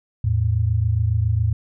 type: tone pair together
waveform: sine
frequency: 82.74 / 110 Hz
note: E2 / A2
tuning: +7 / 0 cents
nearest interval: perfect fourth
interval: 493 cents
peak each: -21 / -18 dBFS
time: 0.24-1.53 s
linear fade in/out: 5 ms
effects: none